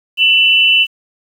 sine tone pair together, 2687 / 2977 Hz, E7 / F#7, +33 / +10 cents, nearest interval major second, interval 177 cents, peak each -10 dBFS, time 0.17-0.87 s, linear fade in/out 50 ms, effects 7-bit

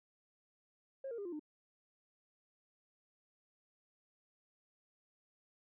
sine tone with pitch steps, 539 / 466.5 / 403.8 / 349.5 / 302.5 Hz, C#5 / A#4 / G#4 / F4 / D#4, -49 / +1 / -49 / +1 / -49 cents, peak -39 dBFS, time 1.04-1.395 s, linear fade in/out 5 ms, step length 71 ms, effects tanh soft clip ceiling -37 dBFS

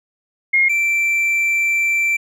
sine / triangle tone pair in turn, 2142 / 2343 Hz, C7 / D7, +40 / -5 cents, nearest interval major second, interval 155 cents, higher second, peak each -11 / -13 dBFS, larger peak first, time 0.53-0.69 / 0.69-2.17 s, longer second, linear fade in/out 10 ms, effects none

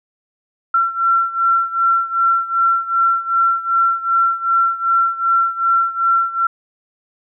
sine beating tone pair, 1356 / 1358.6 Hz, E6 / F6, +49 / -48 cents, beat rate 2.6 Hz, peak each -15 / -18 dBFS, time 0.74-6.47 s, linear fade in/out 5 ms, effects none

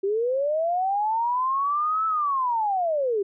sine linear two-way sweep, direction up then down, 380.4 to 1318.5 to 380.4 Hz, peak -21 dBFS, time 0.03-3.23 s, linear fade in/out 10 ms, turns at 2.06 s, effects none

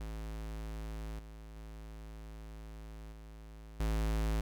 square tone with level steps, 54 Hz, A1, 32 cents flat, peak -40 / -48 / -46 / -49 / -31 dBFS, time 0-4.41 s, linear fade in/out 5 ms, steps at 1.19 / 1.56 / 3.12 / 3.8 s, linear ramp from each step 2 ms, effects none

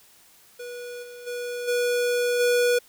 square tone with level steps, 486.4 Hz, B4, 26 cents flat, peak -35 / -40 / -30 / -22 / -19 dBFS, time 0.59-2.79 s, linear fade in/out 10 ms, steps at 1.02 / 1.26 / 1.67 / 2.39 s, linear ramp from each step 20 ms, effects white hiss -55 dBFS RMS until 2.88 s

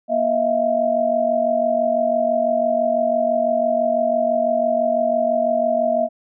sine tone cluster, 238.8 / 637 / 683 Hz, A#3 / D#5 / F5, +42 / +41 / -39 cents, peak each -26 / -18 / -20 dBFS, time 0.08-6.09 s, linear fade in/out 50 ms, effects none

